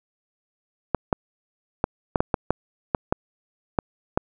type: clicks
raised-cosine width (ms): 1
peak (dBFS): -5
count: 11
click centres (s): 0.947 / 1.128 / 1.841 / 2.158 / 2.205 / 2.342 / 2.506 / 2.948 / 3.125 / 3.788 / 4.175
effects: none